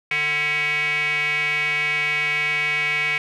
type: tone with band-pass filter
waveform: square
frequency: 149.4 Hz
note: D3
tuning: 30 cents sharp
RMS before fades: -22 dBFS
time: 0.11-3.18 s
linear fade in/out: 2 ms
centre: 2300 Hz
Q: 8.6
effects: none